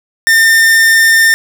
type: tone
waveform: 45% pulse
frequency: 1806 Hz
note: A6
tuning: 45 cents sharp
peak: -5 dBFS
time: 0.27-1.34 s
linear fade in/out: 0 ms
effects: none